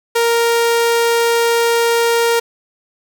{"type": "tone", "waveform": "sawtooth", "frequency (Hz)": 466.2, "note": "A#4", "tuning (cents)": 0, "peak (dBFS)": -8, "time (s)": [0.15, 2.4], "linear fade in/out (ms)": 10, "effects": []}